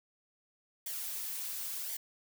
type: noise with flanger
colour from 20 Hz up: blue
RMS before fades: -39 dBFS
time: 0.86-1.97 s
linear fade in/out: 5 ms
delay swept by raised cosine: 0.75 to 4.75 ms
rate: 0.94 Hz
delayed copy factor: -0.6
effects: none